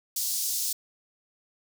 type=high-pass noise; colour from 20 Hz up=pink; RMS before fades=-29 dBFS; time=0.16-0.73 s; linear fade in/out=5 ms; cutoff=4900 Hz; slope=24 dB/octave; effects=none